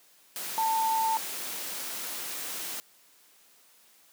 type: tone in noise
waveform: sine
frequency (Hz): 893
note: A5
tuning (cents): +25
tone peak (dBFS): -24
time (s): 0.58-1.17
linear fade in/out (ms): 0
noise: white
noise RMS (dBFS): -36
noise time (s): 0.36-2.8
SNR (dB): +9
effects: white hiss -60 dBFS RMS until 4.12 s + high-pass 200 Hz 12 dB/octave